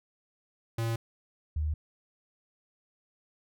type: tone pair in turn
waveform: square / sine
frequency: 114.5 / 76.42 Hz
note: A#2 / D#2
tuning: -31 / -31 cents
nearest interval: perfect fifth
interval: 700 cents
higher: first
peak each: -29 / -27 dBFS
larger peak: second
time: 0.78-0.96 / 1.56-1.74 s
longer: neither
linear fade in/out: 5 ms
effects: none